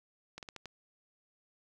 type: slowing click train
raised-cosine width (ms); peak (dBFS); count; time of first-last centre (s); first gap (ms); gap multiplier
0.2; -27; 5; 0.38-0.657; 48; 1.25
effects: none